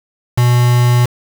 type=tone with quantisation; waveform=triangle; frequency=122 Hz; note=B2; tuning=21 cents flat; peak=-6 dBFS; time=0.37-1.06 s; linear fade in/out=10 ms; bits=3; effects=none